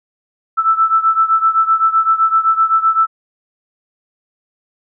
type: beating tone pair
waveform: sine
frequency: 1318.5 / 1326.3 Hz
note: E6 / E6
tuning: 0 / +10 cents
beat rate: 7.8 Hz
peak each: -12 / -15 dBFS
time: 0.57-3.07 s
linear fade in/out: 20 ms
effects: none